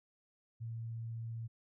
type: tone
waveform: sine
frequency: 114.4 Hz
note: A#2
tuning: 32 cents flat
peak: -39 dBFS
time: 0.6-1.48 s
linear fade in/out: 20 ms
effects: none